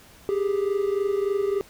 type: tone pair together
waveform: triangle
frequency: 393.9 / 417.3 Hz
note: G4 / G#4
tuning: +8 / +8 cents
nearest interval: minor second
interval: 100 cents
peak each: -21 / -25 dBFS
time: 0.29-1.61 s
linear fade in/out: 0 ms
effects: pink hiss -51 dBFS RMS until 1.69 s